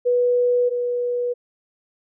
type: tone pair in turn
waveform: sine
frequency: 490 / 487.3 Hz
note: B4 / B4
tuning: -14 / -23 cents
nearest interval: unison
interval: 9 cents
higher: first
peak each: -15 / -20 dBFS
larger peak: first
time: 0.05-0.7 / 0.7-1.34 s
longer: first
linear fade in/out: 20 ms
effects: none